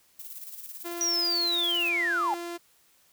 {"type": "noise with tremolo", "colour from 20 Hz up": "violet", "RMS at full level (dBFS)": -40, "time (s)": [0.19, 1.9], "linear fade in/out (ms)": 5, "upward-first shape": "square", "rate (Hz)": 18, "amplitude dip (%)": 50}
{"type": "tone", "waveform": "sawtooth", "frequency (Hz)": 344, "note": "F4", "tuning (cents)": -26, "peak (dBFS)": -30, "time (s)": [0.84, 2.58], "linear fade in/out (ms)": 20}
{"type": "linear sweep", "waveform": "sine", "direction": "down", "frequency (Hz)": [5850, 770], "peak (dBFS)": -24, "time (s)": [1.01, 2.34], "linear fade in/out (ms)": 0}
{"effects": ["white hiss -63 dBFS RMS until 3.12 s"]}